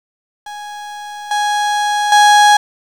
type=tone with level steps; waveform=35% pulse; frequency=830.6 Hz; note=G#5; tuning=in tune; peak=-25 / -12 / -4 dBFS; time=0.46-2.57 s; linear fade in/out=5 ms; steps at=1.31 / 2.12 s; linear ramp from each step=2 ms; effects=low-pass 8000 Hz 12 dB/octave + 7-bit